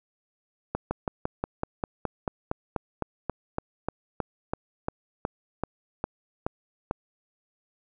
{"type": "slowing click train", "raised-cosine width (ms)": 1, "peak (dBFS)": -13, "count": 23, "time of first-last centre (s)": [0.75, 6.911], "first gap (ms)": 160, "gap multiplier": 1.05, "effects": []}